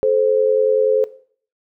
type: tone pair together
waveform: sine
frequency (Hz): 432.8 / 523.3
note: A4 / C5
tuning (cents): -29 / 0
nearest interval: minor third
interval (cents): 329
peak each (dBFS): -16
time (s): 0.03-1.04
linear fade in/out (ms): 0
effects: noise-tail reverb RT60 0.5 s tail -17 dB re dry